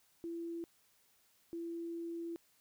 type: tone bursts at uneven times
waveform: sine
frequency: 336.5 Hz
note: E4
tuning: 36 cents sharp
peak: -39 dBFS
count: 2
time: 0.24-0.64 / 1.53-2.36 s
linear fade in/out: 0 ms
effects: white hiss -71 dBFS RMS until 2.6 s